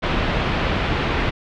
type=low-pass noise; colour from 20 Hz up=pink; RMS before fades=-21 dBFS; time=0.02-1.31 s; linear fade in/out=20 ms; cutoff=3400 Hz; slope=24 dB/octave; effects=none